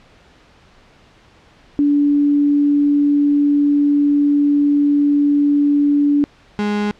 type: tone pair in turn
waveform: sine / 35% pulse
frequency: 288.9 / 207.5 Hz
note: D4 / G#3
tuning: -28 / -1 cents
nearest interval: tritone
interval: 573 cents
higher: first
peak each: -11 / -15 dBFS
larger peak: first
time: 1.79-6.24 / 6.59-6.91 s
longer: first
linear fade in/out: 0 ms
effects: pink hiss -49 dBFS RMS until 6.99 s + low-pass 4000 Hz 12 dB/octave